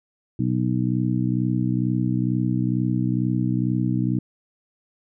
harmonic tone, 62.2 Hz, B1, 13 cents sharp, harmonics 2 / 3 / 4 / 5, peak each -23 / -25 / -26 / -27 dBFS, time 0.39-4.19 s, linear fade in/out 5 ms, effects none

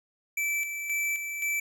square tone with tremolo, 2321 Hz, D7, 21 cents flat, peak -27 dBFS, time 0.37-1.6 s, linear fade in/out 5 ms, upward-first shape square, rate 1.9 Hz, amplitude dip 50%, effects none

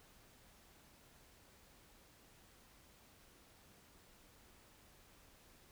silence, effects pink hiss -65 dBFS RMS until 5.71 s

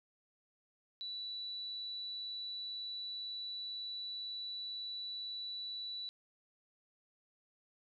sine tone, 3951 Hz, B7, in tune, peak -40 dBFS, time 1.01-6.09 s, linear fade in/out 0 ms, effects none

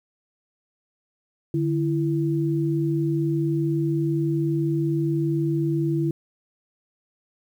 sine tone pair together, 148 / 332.2 Hz, D3 / E4, +14 / +13 cents, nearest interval octave + major second, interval 1399 cents, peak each -23 dBFS, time 1.54-6.11 s, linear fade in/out 2 ms, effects 9-bit

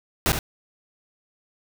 pink noise with echo, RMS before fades -20 dBFS, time 0.26-0.32 s, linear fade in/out 0 ms, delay 69 ms, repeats 1, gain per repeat -7 dB, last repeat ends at 0.389 s, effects none

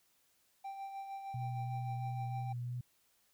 triangle tone with tremolo, 784 Hz, G5, in tune, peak -38 dBFS, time 0.64-2.53 s, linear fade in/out 10 ms, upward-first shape sine, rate 6.5 Hz, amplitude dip 45%
sine tone with vibrato, 122.3 Hz, B2, 16 cents flat, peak -37 dBFS, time 1.34-2.81 s, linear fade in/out 5 ms, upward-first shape triangle, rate 3 Hz, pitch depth 16 cents each way
effects white hiss -73 dBFS RMS until 3.33 s

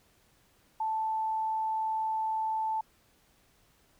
sine tone, 879 Hz, A5, 2 cents flat, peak -28 dBFS, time 0.8-2.81 s, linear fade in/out 5 ms, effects pink hiss -66 dBFS RMS until 3.99 s

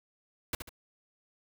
pink noise with echo, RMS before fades -32 dBFS, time 0.53-0.55 s, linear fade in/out 2 ms, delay 71 ms, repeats 2, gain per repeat -8 dB, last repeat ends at 0.692 s, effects none

